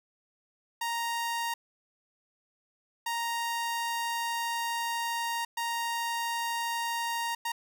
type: tone bursts at uneven times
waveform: sawtooth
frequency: 932.3 Hz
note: A#5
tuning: in tune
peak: -26 dBFS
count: 4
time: 0.81-1.54 / 3.06-5.45 / 5.57-7.35 / 7.45-7.52 s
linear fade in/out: 5 ms
effects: none